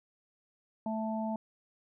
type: harmonic tone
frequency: 220 Hz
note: A3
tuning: in tune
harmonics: 1 / 3 / 4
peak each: -33 / -38 / -39 dBFS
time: 0.86-1.36 s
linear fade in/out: 2 ms
effects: none